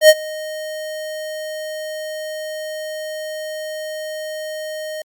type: tone with ADSR envelope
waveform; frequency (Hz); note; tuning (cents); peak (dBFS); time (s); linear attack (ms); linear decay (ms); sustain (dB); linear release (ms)
square; 620; D#5; -6; -3; 0.01-5.02; 81; 44; -23; 3
effects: Opus 48 kbps